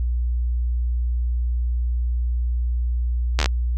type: slowing click train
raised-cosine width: 0.2 ms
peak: -3 dBFS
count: 6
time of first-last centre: 3.39-3.459 s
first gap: 12 ms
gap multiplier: 1.07
effects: added 60 Hz sine -19 dBFS peak until 3.77 s